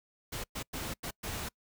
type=noise bursts at uneven times; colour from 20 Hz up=pink; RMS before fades=-38 dBFS; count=5; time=0.32-0.44 / 0.55-0.63 / 0.73-0.94 / 1.03-1.11 / 1.23-1.49 s; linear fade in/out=10 ms; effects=noise-tail reverb RT60 0.1 s tail -26 dB re dry